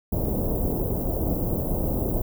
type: band-stop noise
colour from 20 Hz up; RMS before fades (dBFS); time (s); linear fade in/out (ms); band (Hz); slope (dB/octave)
pink; -25; 0.12-2.22; 5; 630 to 16000; 24
effects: none